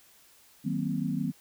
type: chord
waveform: sine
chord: C half-diminished seventh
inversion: first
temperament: just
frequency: 156.98 / 188.37 / 235.5 / 261.6 Hz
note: Eb3 / Gb3 / Bb3 / C4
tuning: +16 / +31 / +18 / 0 cents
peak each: -33 dBFS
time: 0.64-1.32 s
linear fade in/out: 20 ms
effects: white hiss -59 dBFS RMS until 1.4 s